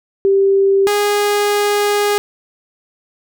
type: tone pair in turn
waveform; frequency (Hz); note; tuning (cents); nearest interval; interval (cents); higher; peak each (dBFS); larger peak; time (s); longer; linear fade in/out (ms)
sine / sawtooth; 392 / 411.8; G4 / G#4; 0 / -15; minor second; 85; second; -9; neither; 0.25-0.87 / 0.87-2.18; second; 0
effects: none